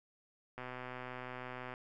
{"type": "click train", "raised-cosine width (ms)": 0.5, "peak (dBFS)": -29, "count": 147, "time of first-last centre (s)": [0.58, 1.739], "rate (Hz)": 126, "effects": []}